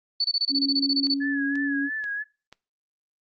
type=tone bursts; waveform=sine; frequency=4474 Hz; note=C#8; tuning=15 cents sharp; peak=-20 dBFS; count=14; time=0.2-1.142 s; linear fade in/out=5 ms; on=45 ms; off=24 ms
type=tone with pitch glide; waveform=sine; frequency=277.2 to 280.3 Hz; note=C#4 to C#4; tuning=0 to +19 cents; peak=-24 dBFS; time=0.49-1.9 s; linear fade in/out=50 ms; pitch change=+19 cents; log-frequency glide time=1.01-1.74 s
type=click train; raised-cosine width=0.2 ms; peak=-27 dBFS; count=4; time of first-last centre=1.07-2.526 s; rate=2.06 Hz
type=tone with vibrato; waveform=sine; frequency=1699 Hz; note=G#6; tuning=39 cents sharp; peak=-27 dBFS; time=1.2-2.24 s; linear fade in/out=20 ms; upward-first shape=sine; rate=3 Hz; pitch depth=59 cents each way
effects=noise-tail reverb RT60 0.3 s tail -21 dB re dry + Opus 48 kbps